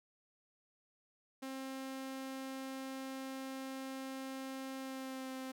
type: tone with pitch glide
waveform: sawtooth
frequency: 265.9 to 261.8 Hz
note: C4 to C4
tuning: +28 to +1 cents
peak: -38 dBFS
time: 1.42-5.52 s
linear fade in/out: 10 ms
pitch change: -27 cents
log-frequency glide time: 4.78-5.31 s
effects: none